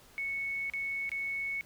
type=tone with dropouts; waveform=sine; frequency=2211 Hz; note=C#7; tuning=5 cents flat; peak=-32 dBFS; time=0.18-1.61 s; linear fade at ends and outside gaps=0 ms; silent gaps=0.699-0.736 / 1.093-1.117 s; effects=pink hiss -58 dBFS RMS until 1.65 s